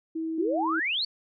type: tone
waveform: sine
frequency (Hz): 323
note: E4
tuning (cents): -35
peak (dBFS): -28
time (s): 0.15-0.8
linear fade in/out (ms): 10
type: exponential sweep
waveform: sine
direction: up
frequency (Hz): 315.7 to 4580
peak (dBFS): -25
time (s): 0.38-1.05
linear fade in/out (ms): 5
effects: none